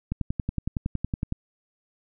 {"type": "click train", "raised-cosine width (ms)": 5, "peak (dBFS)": -14, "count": 14, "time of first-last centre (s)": [0.12, 1.324], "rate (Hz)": 10.8, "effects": []}